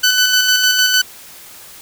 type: tone with tremolo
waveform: 15% pulse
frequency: 1502 Hz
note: F#6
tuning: 26 cents sharp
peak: -3 dBFS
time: 0.03-1.02 s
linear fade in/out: 10 ms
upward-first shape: square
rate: 6.6 Hz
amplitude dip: 35%
effects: white hiss -38 dBFS RMS until 1.81 s